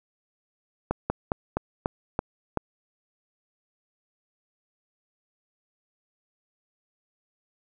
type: slowing click train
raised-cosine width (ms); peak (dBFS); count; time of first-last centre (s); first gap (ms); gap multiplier
1; -10; 7; 0.91-2.573; 190; 1.15
effects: none